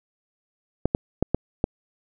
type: clicks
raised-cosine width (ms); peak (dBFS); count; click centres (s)
2; -6; 5; 0.856 / 0.949 / 1.226 / 1.346 / 1.641
effects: none